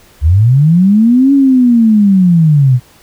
sine linear two-way sweep, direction up then down, 69 to 281.2 to 120.3 Hz, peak -4 dBFS, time 0.21-2.8 s, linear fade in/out 50 ms, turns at 1.33 s, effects pink hiss -44 dBFS RMS until 3.02 s

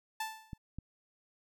sawtooth tone with exponential decay, 880 Hz, A5, in tune, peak -29 dBFS, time 0.2-0.58 s, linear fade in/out 5 ms, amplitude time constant 82 ms
clicks, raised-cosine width 5 ms, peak -29 dBFS, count 2, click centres 0.532 / 0.786 s
effects none

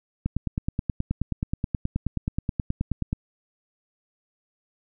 click train, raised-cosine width 5 ms, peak -12 dBFS, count 28, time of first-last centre 0.26-3.129 s, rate 9.41 Hz, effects none

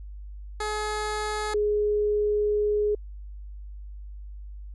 15% pulse / sine tone pair in turn, 424.3 / 418 Hz, G#4 / G#4, +37 / +11 cents, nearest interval unison, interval 26 cents, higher first, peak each -21 dBFS, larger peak neither, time 0.6-1.54 / 1.54-2.95 s, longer second, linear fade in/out 5 ms, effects added 50 Hz sine -37 dBFS peak until 4.74 s + resampled to 24000 Hz

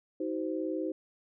sine tone cluster, 316.9 / 376.8 / 519 Hz, D#4 / F#4 / C5, +32 / +32 / -14 cents, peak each -33 / -36 / -37 dBFS, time 0.2-0.92 s, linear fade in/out 5 ms, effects none

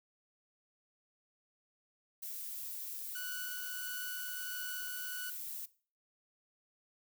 violet noise, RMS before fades -43 dBFS, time 2.22-5.66 s, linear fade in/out 10 ms
sawtooth tone with tremolo, 1480 Hz, F#6, in tune, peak -38 dBFS, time 3.15-5.3 s, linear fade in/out 5 ms, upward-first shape sine, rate 1.5 Hz, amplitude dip 25%
effects noise-tail reverb RT60 0.4 s tail -19 dB re dry

